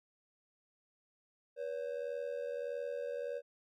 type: ring-modulated tone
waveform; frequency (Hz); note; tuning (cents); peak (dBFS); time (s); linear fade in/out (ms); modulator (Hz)
triangle; 525; C5; +6; -32; 1.56-3.42; 50; 40.8
effects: none